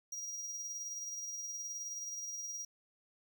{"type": "tone with tremolo", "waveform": "square", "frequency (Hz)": 5730, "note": "F8", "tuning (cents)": 44, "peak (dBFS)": -39, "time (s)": [0.12, 2.65], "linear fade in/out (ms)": 5, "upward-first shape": "sine", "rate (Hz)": 19, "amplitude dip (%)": 35, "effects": []}